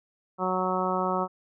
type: harmonic tone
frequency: 185 Hz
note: F#3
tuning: in tune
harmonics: 1 / 2 / 3 / 4 / 5 / 6 / 7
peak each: -32 / -32 / -32 / -32 / -32 / -32 / -32 dBFS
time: 0.38-1.28 s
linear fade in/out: 50 ms
effects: none